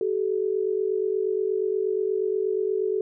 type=tone pair together; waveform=sine; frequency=381.3 / 429.7 Hz; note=G4 / A4; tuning=-48 / -41 cents; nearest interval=major second; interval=207 cents; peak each=-25 dBFS; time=0.01-3.01 s; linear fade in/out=2 ms; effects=none